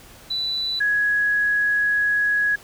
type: tone pair in turn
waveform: sine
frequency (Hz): 3973 / 1670.4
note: B7 / G#6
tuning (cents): +10 / +10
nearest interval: octave + minor third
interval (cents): 1500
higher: first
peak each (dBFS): -22 / -17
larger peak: second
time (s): 0.3-0.8 / 0.8-2.56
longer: second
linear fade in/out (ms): 10
effects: pink hiss -46 dBFS RMS until 2.63 s